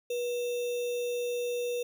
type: tone with sample-and-hold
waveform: sine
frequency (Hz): 484.2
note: B4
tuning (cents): -34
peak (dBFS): -29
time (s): 0.1-1.83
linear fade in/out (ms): 5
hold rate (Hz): 3150
effects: none